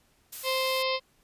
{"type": "noise", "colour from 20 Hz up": "blue", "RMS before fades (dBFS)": -38, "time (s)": [0.32, 0.83], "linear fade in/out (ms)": 10}
{"type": "harmonic tone", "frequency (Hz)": 523.3, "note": "C5", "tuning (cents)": 0, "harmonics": [1, 2, 4, 5, 6, 7, 8, 9, 10], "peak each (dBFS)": [-29, -32, -35, -36, -37, -37, -38, -39, -39], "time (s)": [0.43, 1], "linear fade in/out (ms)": 50}
{"effects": ["pink hiss -66 dBFS RMS until 1.23 s", "resampled to 32000 Hz"]}